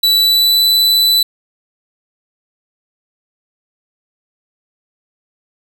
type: tone with pitch glide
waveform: 45% pulse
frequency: 3951 to 3983 Hz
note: B7 to B7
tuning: 0 to +14 cents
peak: -8 dBFS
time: 0.03-1.23 s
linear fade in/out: 5 ms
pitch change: +14 cents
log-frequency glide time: 0.16-0.64 s
effects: none